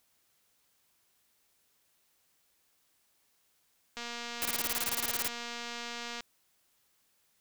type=click train; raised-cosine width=0.2 ms; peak=-23 dBFS; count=531; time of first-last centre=3.97-6.206 s; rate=237 Hz
type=noise bursts; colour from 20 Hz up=white; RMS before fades=-32 dBFS; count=16; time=4.42-5.278 s; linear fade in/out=0 ms; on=33 ms; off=22 ms
effects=white hiss -72 dBFS RMS until 7.4 s